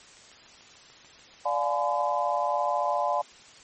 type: click train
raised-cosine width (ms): 0.2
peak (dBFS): -36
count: 11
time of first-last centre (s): 0.17-1.632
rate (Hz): 6.84
type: chord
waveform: sine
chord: D diminished seventh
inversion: none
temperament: just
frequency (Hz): 587.3 / 704.8 / 845.8 / 1014.9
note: D5 / F5 / Ab5 / Cb6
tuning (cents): 0 / +16 / +31 / +47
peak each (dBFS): -29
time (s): 1.45-3.22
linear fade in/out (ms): 10
effects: white hiss -51 dBFS RMS until 3.63 s + MP3 32 kbps